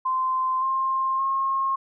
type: tone with pitch steps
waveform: sine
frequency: 1038 / 1059 / 1077 Hz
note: C6 / C6 / C6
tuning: -14 / +21 / +50 cents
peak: -21 dBFS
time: 0.05-1.76 s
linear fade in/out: 10 ms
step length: 570 ms
effects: none